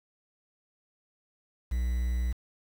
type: tone with quantisation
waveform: triangle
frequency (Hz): 60.6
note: B1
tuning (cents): -32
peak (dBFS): -24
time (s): 1.71-2.33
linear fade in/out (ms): 10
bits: 8
effects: none